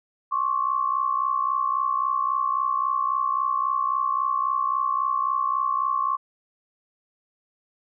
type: tone pair together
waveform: sine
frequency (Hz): 1071 / 1134.7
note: C6 / C#6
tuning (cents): +40 / +40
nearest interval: minor second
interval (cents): 100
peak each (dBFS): -24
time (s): 0.31-6.17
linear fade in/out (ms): 20
effects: none